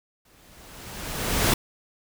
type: noise with exponential growth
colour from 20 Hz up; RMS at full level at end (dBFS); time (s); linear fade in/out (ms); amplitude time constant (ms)
pink; -19; 0.25-1.54; 5; 280
effects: none